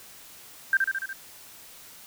sine tone with echo, 1574 Hz, G6, 7 cents sharp, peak -17 dBFS, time 0.73-0.77 s, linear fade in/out 2 ms, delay 72 ms, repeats 5, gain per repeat -3 dB, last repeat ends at 1.13 s, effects white hiss -48 dBFS RMS until 2.06 s

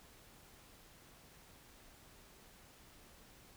silence, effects pink hiss -61 dBFS RMS until 3.56 s

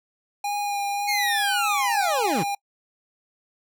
square tone with vibrato, 813 Hz, G#5, 37 cents flat, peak -25 dBFS, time 0.44-2.55 s, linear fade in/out 5 ms, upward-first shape sine, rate 1.8 Hz, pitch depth 17 cents each way
25% pulse linear sweep, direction down, 2200 to 127.2 Hz, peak -19 dBFS, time 1.07-2.44 s, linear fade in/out 20 ms
effects noise-tail reverb RT60 0.1 s tail -26 dB re dry

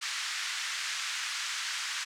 pink band-pass noise, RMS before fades -35 dBFS, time 0.01-2.05 s, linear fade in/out 20 ms, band 1400 to 7400 Hz, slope 24 dB/octave, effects none

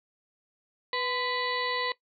harmonic tone with a mistuned harmonic, 493.9 Hz, B4, in tune, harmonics 1 / 2 / 4 / 5 / 6 / 7 / 8 / 9, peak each -34 / -33 / -33 / -44 / -42 / -45 / -35 / -40 dBFS, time 0.93-1.92 s, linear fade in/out 2 ms, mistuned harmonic 2, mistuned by +48 cents, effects noise-tail reverb RT60 0.1 s tail -18 dB re dry

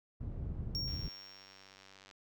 white low-pass noise, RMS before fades -40 dBFS, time 0.2-1.09 s, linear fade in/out 10 ms, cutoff 110 Hz, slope 12 dB/octave
triangle tone with exponential decay, 5540 Hz, F8, 15 cents flat, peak -33 dBFS, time 0.75-1.95 s, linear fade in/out 0 ms, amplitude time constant 260 ms
click train, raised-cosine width 0.2 ms, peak -38 dBFS, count 120, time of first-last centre 0.88-2.112 s, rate 96.6 Hz
effects none

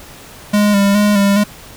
square tone with vibrato, 203.4 Hz, G#3, 36 cents flat, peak -10 dBFS, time 0.53-1.44 s, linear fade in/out 10 ms, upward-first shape square, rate 2.4 Hz, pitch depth 32 cents each way, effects pink hiss -37 dBFS RMS until 1.76 s

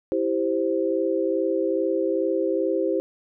sine chord, C major, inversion first, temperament equal, 329.6 / 392 / 523.3 Hz, E4 / G4 / C5, 0 / 0 / 0 cents, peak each -25 dBFS, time 0.12-3 s, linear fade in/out 0 ms, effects none

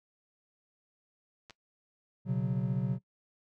clicks, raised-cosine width 0.2 ms, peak -32 dBFS, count 2, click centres 1.498 / 1.507 s
triangle chord, B suspended second, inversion none, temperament equal, 123.47 / 138.59 / 185 Hz, B2 / C#3 / F#3, 0 / 0 / 0 cents, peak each -31 dBFS, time 2.25-2.99 s, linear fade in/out 50 ms
effects noise-tail reverb RT60 0.1 s tail -20 dB re dry

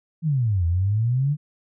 sine exponential two-way sweep, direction down then up, 168.4 to 82.41 to 152.9 Hz, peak -18 dBFS, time 0.22-1.37 s, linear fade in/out 50 ms, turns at 0.66 s, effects none

